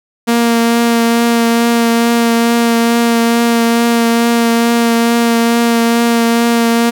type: tone with vibrato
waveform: sawtooth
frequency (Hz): 233.1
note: A#3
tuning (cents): 0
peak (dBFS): -5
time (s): 0.27-6.91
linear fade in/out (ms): 20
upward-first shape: triangle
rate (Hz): 2.3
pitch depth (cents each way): 16
effects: none